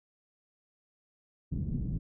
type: low-pass noise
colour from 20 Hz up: white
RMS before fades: -33 dBFS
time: 1.51-1.99 s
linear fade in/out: 20 ms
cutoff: 200 Hz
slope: 24 dB/octave
effects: none